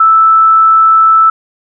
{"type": "tone", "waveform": "sine", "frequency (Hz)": 1317, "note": "E6", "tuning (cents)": -2, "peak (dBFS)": -3, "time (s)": [0, 1.3], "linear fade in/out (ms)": 5, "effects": []}